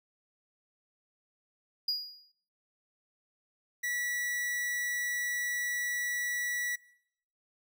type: tone with exponential decay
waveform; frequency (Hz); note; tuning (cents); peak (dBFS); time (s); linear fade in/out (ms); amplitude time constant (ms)
triangle; 4879; D#8; -35; -25; 1.88-2.32; 5; 95
type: tone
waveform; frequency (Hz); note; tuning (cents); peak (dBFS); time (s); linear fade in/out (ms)
45% pulse; 1945; B6; -27; -31; 3.83-6.76; 10
effects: noise-tail reverb RT60 0.7 s tail -22 dB re dry